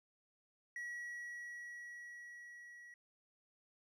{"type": "tone with level ramp", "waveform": "triangle", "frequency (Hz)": 1923, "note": "B6", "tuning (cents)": -47, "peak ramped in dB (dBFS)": [-40, -52], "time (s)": [0.76, 2.94], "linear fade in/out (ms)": 2, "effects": ["resampled to 32000 Hz"]}